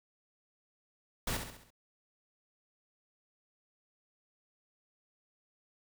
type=noise with echo; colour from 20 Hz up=pink; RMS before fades=-34 dBFS; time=1.27-1.37 s; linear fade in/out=5 ms; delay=67 ms; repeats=5; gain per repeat=-6 dB; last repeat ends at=1.705 s; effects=none